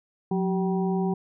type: harmonic tone with a mistuned harmonic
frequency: 192.3 Hz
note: G3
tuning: 33 cents flat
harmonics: 1 / 2 / 4 / 5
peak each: -24 / -28 / -33 / -39 dBFS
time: 0.31-1.14 s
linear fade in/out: 5 ms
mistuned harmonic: 1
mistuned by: -99 cents
effects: none